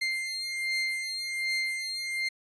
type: beating tone pair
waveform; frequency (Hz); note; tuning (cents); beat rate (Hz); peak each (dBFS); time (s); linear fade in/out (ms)
30% pulse; 2100 / 2101.3; C7 / C7; +6 / +7; 1.3; -28 / -31; 0.01-2.29; 10
effects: resampled to 22050 Hz